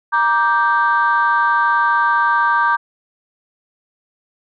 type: chord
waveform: sine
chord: G minor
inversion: first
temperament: just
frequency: 940.8 / 1176 / 1568 Hz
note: Bb5 / D6 / G6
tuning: +16 / +2 / 0 cents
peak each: -16 dBFS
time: 0.12-2.77 s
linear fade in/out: 20 ms
effects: tanh soft clip ceiling -5 dBFS